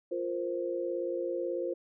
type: chord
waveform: sine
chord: F suspended fourth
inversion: none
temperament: just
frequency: 349.2 / 465.6 / 523.8 Hz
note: F4 / Bb4 / C5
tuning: 0 / -2 / +2 cents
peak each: -34 / -38 / -34 dBFS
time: 0.11-1.74 s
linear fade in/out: 10 ms
effects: none